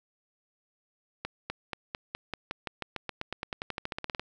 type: accelerating click train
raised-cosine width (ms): 0.3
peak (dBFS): -17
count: 25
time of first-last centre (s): 1.25-4.196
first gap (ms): 250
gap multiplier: 0.93
effects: none